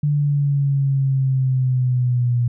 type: exponential sweep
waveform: sine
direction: down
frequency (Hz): 147.6 to 120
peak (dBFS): -15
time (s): 0.03-2.48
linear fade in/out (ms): 5
effects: none